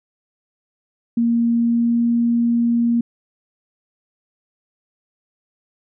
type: tone with pitch glide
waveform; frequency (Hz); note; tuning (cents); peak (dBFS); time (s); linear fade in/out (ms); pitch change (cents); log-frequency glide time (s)
sine; 233.7 to 235.2; A#3 to A#3; +5 to +16; -14; 1.17-3.01; 5; +11; 1.54-2.04
effects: none